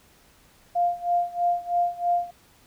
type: tone with tremolo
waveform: sine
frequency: 700 Hz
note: F5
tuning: 4 cents sharp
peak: -18 dBFS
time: 0.75-2.31 s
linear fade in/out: 10 ms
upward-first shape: sine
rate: 3.1 Hz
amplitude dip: 90%
effects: pink hiss -57 dBFS RMS until 2.66 s